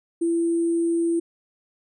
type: tone with sample-and-hold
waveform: sine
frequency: 335.9 Hz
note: E4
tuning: 33 cents sharp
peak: -19 dBFS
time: 0.21-1.2 s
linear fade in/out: 10 ms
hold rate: 8820 Hz
effects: resampled to 24000 Hz